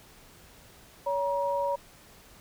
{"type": "tone pair together", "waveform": "sine", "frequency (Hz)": [564, 950.9], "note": ["C#5", "A#5"], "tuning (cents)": [30, 34], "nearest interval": "major sixth", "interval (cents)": 904, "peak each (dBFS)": [-28, -29], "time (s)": [1.06, 1.76], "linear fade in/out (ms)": 10, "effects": ["pink hiss -54 dBFS RMS until 2.4 s"]}